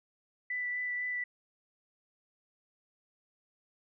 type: tone with vibrato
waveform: sine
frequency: 1980 Hz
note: B6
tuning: 4 cents sharp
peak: -32 dBFS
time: 0.5-1.24 s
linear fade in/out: 5 ms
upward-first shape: sine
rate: 4 Hz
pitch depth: 11 cents each way
effects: none